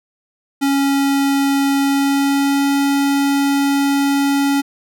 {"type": "tone with pitch glide", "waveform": "square", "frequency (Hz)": [277.2, 279.5], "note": ["C#4", "C#4"], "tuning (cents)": [0, 14], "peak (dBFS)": -14, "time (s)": [0.61, 4.62], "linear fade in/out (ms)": 20, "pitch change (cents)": 14, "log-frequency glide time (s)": [1.81, 2.72], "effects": []}